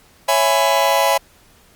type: chord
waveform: 45% pulse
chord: C# minor seventh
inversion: none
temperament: just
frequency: 554.4 / 665.2 / 831.5 / 997.9 Hz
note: C#5 / E5 / G#5 / B5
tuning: 0 / +16 / +2 / +18 cents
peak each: -19 dBFS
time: 0.28-1.18 s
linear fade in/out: 10 ms
effects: pink hiss -51 dBFS RMS until 1.75 s + Opus 48 kbps